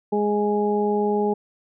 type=harmonic tone; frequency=207.7 Hz; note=G#3; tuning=in tune; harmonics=1 / 2 / 3 / 4; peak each=-24 / -21 / -34 / -26 dBFS; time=0.12-1.34 s; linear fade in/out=10 ms; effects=none